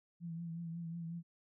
sine tone with vibrato, 167.6 Hz, E3, 29 cents sharp, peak -40 dBFS, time 0.2-1.23 s, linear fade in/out 50 ms, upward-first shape triangle, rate 5.5 Hz, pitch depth 47 cents each way, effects none

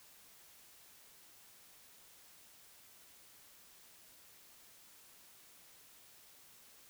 silence, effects white hiss -61 dBFS RMS until 6.89 s

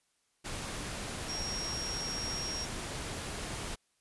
sine tone in noise, 5588 Hz, F8, in tune, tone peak -36 dBFS, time 1.28-2.66 s, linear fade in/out 20 ms, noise pink, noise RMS -39 dBFS, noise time 0.44-3.76 s, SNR 0 dB, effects white hiss -75 dBFS RMS until 4 s + resampled to 24000 Hz

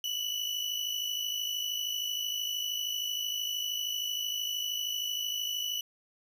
35% pulse tone pair together, 2952 / 3005 Hz, F#7 / F#7, -5 / +26 cents, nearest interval unison, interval 31 cents, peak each -31 / -35 dBFS, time 0.04-5.81 s, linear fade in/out 2 ms, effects none

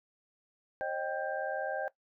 sine tone cluster, 536 / 616 / 782 / 1586 Hz, C5 / D#5 / G5 / G6, +42 / -17 / -4 / +20 cents, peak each -37 / -37 / -37 / -40 dBFS, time 0.81-1.88 s, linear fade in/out 0 ms, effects noise-tail reverb RT60 0.1 s tail -17 dB re dry

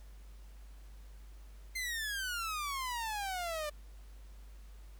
sawtooth exponential sweep, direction down, 2100 to 587.3 Hz, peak -32 dBFS, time 1.75-3.7 s, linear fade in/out 10 ms, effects added 50 Hz sine -49 dBFS peak until 4.99 s + pink hiss -65 dBFS RMS until 4.99 s

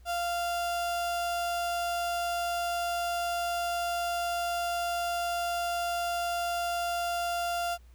35% pulse tone, 694 Hz, F5, 11 cents flat, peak -27 dBFS, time 0.05-7.78 s, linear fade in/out 50 ms, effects added 60 Hz sine -51 dBFS peak until 7.94 s + pink hiss -67 dBFS RMS until 7.94 s

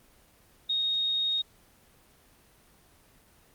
sine tone, 3729 Hz, A#7, in tune, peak -25 dBFS, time 0.69-1.42 s, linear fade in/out 10 ms, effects pink hiss -60 dBFS RMS until 3.54 s + Opus 24 kbps

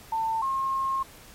sine tone pair in turn, 895 / 1072.7 Hz, A5 / C6, +29 / +43 cents, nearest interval minor third, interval 314 cents, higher second, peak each -24 dBFS, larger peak neither, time 0.12-0.42 / 0.42-1.03 s, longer second, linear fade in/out 5 ms, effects pink hiss -49 dBFS RMS until 1.34 s + MP3 64 kbps

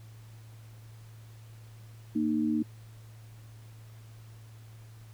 sine tone pair together, 230 / 307 Hz, A#3 / D#4, -23 / -23 cents, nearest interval perfect fourth, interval 500 cents, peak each -28 dBFS, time 2.15-2.63 s, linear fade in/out 10 ms, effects added 111 Hz sine -47 dBFS peak until 5.13 s + pink hiss -60 dBFS RMS until 5.13 s

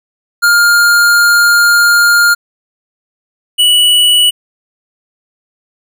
square tone pair in turn, 1409 / 2946 Hz, F6 / F#7, +15 / -8 cents, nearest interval octave + minor second, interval 1277 cents, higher second, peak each -6 dBFS, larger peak neither, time 0.42-2.35 / 3.58-4.31 s, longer first, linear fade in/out 20 ms, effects none

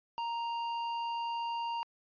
sine tone with tanh clipping, 932.3 Hz, A#5, in tune, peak -35 dBFS, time 0.18-1.83 s, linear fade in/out 0 ms, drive 13 dB, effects resampled to 11025 Hz

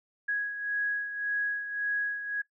sine beating tone pair, 1661.2 / 1663 Hz, G#6 / G#6, 0 / +2 cents, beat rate 1.8 Hz, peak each -29 / -36 dBFS, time 0.28-2.42 s, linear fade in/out 10 ms, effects noise-tail reverb RT60 0.1 s tail -18 dB re dry

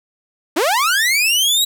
sawtooth linear sweep, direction up, 273.6 to 3900 Hz, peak -10 dBFS, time 0.56-1.65 s, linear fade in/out 10 ms, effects none

